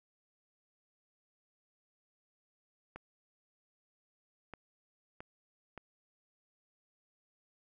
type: clicks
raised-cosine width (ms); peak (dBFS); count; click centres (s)
0.5; -30; 4; 2.96 / 4.537 / 5.205 / 5.777
effects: none